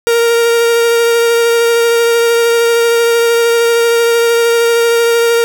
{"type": "tone with vibrato", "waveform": "45% pulse", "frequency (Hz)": 466.2, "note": "A#4", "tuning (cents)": 0, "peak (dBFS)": -8, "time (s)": [0.07, 5.44], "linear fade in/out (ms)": 0, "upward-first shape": "sine", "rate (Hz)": 13, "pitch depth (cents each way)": 12, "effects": []}